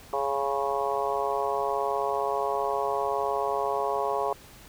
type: harmonic tone with a mistuned harmonic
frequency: 139.2 Hz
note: C#3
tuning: 8 cents sharp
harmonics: 3 / 4 / 5 / 6 / 7 / 8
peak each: -31 / -32 / -31 / -33 / -33 / -33 dBFS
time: 0.13-4.33 s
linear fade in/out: 2 ms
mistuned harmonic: 8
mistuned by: -28 cents
effects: pink hiss -50 dBFS RMS until 4.68 s